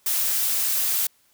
blue noise, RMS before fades -23 dBFS, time 0.06-1.07 s, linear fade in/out 5 ms, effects white hiss -62 dBFS RMS until 1.33 s

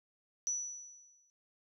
sine tone with exponential decay, 5920 Hz, F#8, in tune, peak -30 dBFS, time 0.47-1.3 s, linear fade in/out 0 ms, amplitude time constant 180 ms, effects none

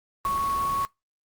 sine tone in noise, 1108.7 Hz, C#6, in tune, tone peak -23 dBFS, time 0.25-0.85 s, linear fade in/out 0 ms, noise pink, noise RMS -37 dBFS, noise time 0.25-0.85 s, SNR +11 dB, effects noise-tail reverb RT60 0.2 s tail -23 dB re dry + Opus 32 kbps

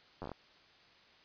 slowing click train, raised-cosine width 1 ms, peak -28 dBFS, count 7, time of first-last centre 0.22-0.317 s, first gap 10 ms, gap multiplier 1.19, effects white hiss -62 dBFS RMS until 1.24 s + resampled to 11025 Hz

